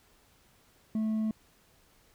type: tone with hard clipping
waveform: sine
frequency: 218.3 Hz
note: A3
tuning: 13 cents flat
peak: -28 dBFS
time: 0.95-1.31 s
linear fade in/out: 2 ms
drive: 2 dB
effects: pink hiss -64 dBFS RMS until 2.14 s